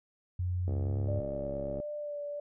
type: tone with pitch glide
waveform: sine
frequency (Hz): 90.2 to 98.36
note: F#2 to G2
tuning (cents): -44 to +6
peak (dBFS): -29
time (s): 0.39-1.2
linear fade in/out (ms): 5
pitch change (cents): +150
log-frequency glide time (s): 0.81-0.96
type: click train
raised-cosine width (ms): 2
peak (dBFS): -26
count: 78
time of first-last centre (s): 0.68-1.801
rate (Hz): 68.7
type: tone with vibrato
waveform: sine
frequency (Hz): 587.3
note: D5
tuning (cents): 0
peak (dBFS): -35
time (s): 1.08-2.4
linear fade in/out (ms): 5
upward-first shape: sine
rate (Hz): 1.5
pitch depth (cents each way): 21
effects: none